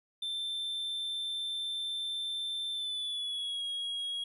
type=tone with pitch glide; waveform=triangle; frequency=3556 to 3299 Hz; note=A7 to G#7; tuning=+18 to -12 cents; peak=-32 dBFS; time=0.22-4.24 s; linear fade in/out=5 ms; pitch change=-130 cents; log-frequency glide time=2.72-3.63 s; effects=resampled to 32000 Hz